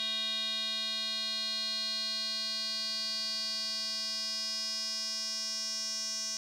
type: tone with band-pass filter sweep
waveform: square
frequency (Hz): 220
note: A3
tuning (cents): 0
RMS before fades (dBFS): -35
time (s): 0-6.37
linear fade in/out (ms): 0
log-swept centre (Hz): 3700 to 5700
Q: 8.1
effects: none